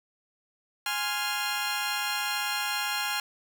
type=chord; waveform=15% pulse; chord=F minor; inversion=first; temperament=equal; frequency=830.6 / 1046.5 / 1396.9 Hz; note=Ab5 / C6 / F6; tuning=0 / 0 / 0 cents; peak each=-25 / -29 / -25 dBFS; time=0.86-3.2 s; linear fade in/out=2 ms; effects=none